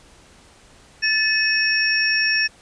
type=tone cluster; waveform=sine; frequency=1750 / 2559 / 5490 Hz; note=A6 / D#7 / F8; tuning=-10 / +48 / -31 cents; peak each=-20 / -22 / -21 dBFS; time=1.02-2.48 s; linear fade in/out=20 ms; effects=pink hiss -50 dBFS RMS until 2.61 s + resampled to 22050 Hz